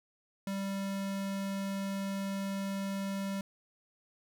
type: tone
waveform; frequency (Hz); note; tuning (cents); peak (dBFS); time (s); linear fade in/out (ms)
square; 196; G3; 0; -34; 0.47-3.41; 2
effects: none